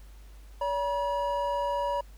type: tone pair together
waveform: triangle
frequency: 570 / 961.7 Hz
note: C#5 / B5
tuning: +48 / -46 cents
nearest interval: major sixth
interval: 906 cents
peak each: -28 / -27 dBFS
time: 0.61-2.01 s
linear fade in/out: 5 ms
effects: added 50 Hz sine -46 dBFS peak until 2.17 s + pink hiss -60 dBFS RMS until 2.17 s